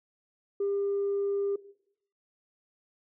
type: tone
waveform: sine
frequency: 400 Hz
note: G4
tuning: 35 cents sharp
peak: -25 dBFS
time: 0.6-1.56 s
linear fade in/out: 5 ms
effects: noise-tail reverb RT60 0.7 s tail -18 dB re dry + tanh soft clip ceiling -23 dBFS